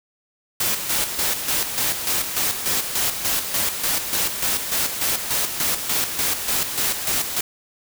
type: noise with tremolo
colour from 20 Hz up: white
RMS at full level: -21 dBFS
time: 0.6-7.41 s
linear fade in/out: 5 ms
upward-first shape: square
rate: 3.4 Hz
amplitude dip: 55%
effects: none